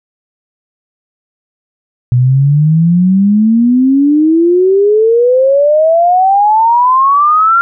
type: exponential sweep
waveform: sine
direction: up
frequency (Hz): 121 to 1394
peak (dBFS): -5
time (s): 2.12-7.61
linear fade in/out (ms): 0
effects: none